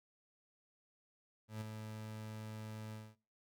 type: tone with ADSR envelope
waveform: 30% pulse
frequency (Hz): 108.6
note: A2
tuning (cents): -22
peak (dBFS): -37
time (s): 1.48-3.16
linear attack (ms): 130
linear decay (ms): 16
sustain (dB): -5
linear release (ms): 230
effects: noise-tail reverb RT60 0.4 s tail -23 dB re dry